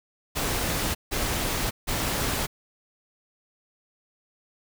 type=noise bursts; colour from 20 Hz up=pink; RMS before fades=-27 dBFS; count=3; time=0.35-2.47 s; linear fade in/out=20 ms; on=600 ms; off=160 ms; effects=none